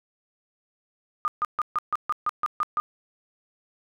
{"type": "tone bursts", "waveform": "sine", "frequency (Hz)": 1219, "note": "D#6", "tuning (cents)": -36, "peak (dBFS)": -21, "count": 10, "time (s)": [1.25, 2.8], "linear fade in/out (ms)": 0, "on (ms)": 29, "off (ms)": 140, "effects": []}